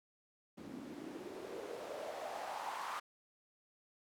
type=noise with band-pass filter sweep; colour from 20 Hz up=white; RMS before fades=-45 dBFS; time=0.57-3 s; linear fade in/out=10 ms; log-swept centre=220 to 1100 Hz; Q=3.7; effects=none